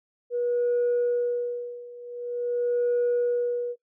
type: tone with tremolo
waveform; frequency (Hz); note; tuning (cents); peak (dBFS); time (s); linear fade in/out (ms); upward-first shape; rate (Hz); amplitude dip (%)
sine; 483.7; B4; -36; -19; 0.3-3.76; 50; sine; 0.46; 90
effects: noise-tail reverb RT60 0.1 s tail -20 dB re dry + tanh soft clip ceiling -18 dBFS